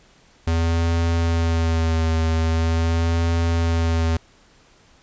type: tone with vibrato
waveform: square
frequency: 82.41 Hz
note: E2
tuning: in tune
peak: -18 dBFS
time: 0.47-4.17 s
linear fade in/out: 5 ms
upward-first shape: sine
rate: 0.43 Hz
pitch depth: 29 cents each way
effects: pink hiss -54 dBFS RMS until 5.02 s + resampled to 16000 Hz